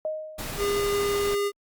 sine tone with exponential decay, 622.3 Hz, D#5, in tune, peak -24 dBFS, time 0.05-0.79 s, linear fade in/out 1 ms, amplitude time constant 160 ms
pink noise, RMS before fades -34 dBFS, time 0.38-1.35 s, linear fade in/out 10 ms
square tone, 405.6 Hz, G#4, 41 cents flat, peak -24 dBFS, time 0.57-1.52 s, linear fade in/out 50 ms
effects Opus 32 kbps

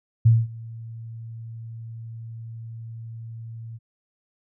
sine tone with ADSR envelope, 114 Hz, A#2, 38 cents flat, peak -10 dBFS, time 0.25-3.79 s, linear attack 12 ms, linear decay 210 ms, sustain -24 dB, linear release 32 ms, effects none

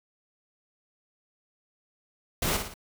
pink noise with echo, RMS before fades -27 dBFS, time 2.42-2.57 s, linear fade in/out 5 ms, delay 57 ms, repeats 3, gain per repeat -6 dB, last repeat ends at 2.741 s, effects none

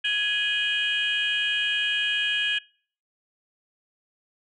sine tone cluster, 1670 / 2489 / 2921 / 3213 Hz, G#6 / D#7 / F#7 / G7, +9 / 0 / -23 / +42 cents, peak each -27 dBFS, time 0.04-2.59 s, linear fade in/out 10 ms, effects noise-tail reverb RT60 0.5 s tail -26 dB re dry + tanh soft clip ceiling -15 dBFS

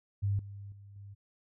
sine tone with level steps, 100 Hz, G2, 35 cents sharp, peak -27 / -42 / -49 / -45 dBFS, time 0.22-1.15 s, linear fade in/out 20 ms, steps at 0.39 / 0.72 / 0.96 s, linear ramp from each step 2 ms, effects none

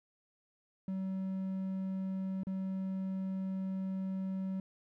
triangle tone with dropouts, 190.2 Hz, F#3, 48 cents sharp, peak -32 dBFS, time 0.88-4.6 s, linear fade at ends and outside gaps 2 ms, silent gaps 2.434-2.469 s, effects none

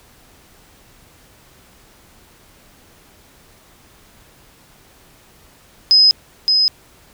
sine tone with echo, 5060 Hz, D#8, 28 cents sharp, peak -7 dBFS, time 5.91-6.11 s, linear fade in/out 0 ms, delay 570 ms, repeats 1, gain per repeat -4 dB, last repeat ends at 6.68 s, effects pink hiss -49 dBFS RMS until 7.13 s

